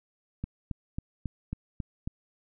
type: click train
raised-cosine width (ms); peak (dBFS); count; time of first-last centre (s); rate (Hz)
5; -20; 7; 0.44-2.075; 3.67
effects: none